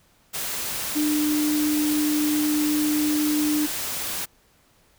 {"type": "tone in noise", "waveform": "sine", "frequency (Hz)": 300, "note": "D4", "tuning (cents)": 37, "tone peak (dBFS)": -20, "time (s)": [0.95, 3.67], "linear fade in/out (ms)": 20, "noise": "white", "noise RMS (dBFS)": -29, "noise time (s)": [0.33, 4.26], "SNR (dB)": 6, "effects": ["pink hiss -60 dBFS RMS until 4.98 s"]}